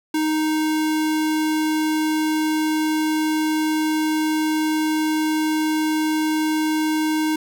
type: tone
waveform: square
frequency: 311.1 Hz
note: D#4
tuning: in tune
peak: -19 dBFS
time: 0.14-7.36 s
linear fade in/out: 5 ms
effects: 8-bit